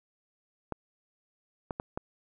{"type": "clicks", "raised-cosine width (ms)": 1, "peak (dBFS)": -19, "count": 4, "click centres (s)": [0.723, 1.708, 1.799, 1.975], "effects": []}